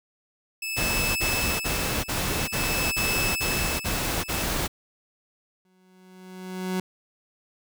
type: tone with tremolo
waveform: sawtooth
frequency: 2614 Hz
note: E7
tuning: 15 cents flat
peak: -22 dBFS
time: 0.62-4.43 s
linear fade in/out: 5 ms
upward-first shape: sine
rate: 0.5 Hz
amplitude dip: 80%
type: noise bursts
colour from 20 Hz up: pink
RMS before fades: -27 dBFS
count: 9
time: 0.76-4.68 s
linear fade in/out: 20 ms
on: 400 ms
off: 40 ms
type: tone with exponential growth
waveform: 30% pulse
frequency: 185.2 Hz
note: F#3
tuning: 2 cents sharp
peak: -21 dBFS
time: 5.65-6.8 s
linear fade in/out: 2 ms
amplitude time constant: 250 ms
effects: none